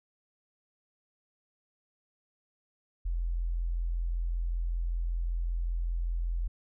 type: tone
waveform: sine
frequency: 42.61 Hz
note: F1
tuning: 42 cents flat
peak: -28 dBFS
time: 3.05-6.48 s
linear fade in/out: 10 ms
effects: none